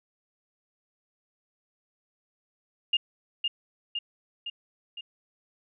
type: tone with echo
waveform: sine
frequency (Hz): 2826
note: F7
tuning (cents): +20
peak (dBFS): -20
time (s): 2.93-2.97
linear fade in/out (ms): 5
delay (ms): 510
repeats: 4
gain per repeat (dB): -4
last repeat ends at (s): 5.01
effects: none